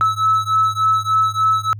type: beating tone pair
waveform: triangle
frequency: 1300 / 1303.4 Hz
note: E6 / E6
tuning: -24 / -20 cents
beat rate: 3.4 Hz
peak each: -14 dBFS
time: 0.01-1.73 s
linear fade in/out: 0 ms
effects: tanh soft clip ceiling -8 dBFS + added 105 Hz sine -29 dBFS peak until 1.79 s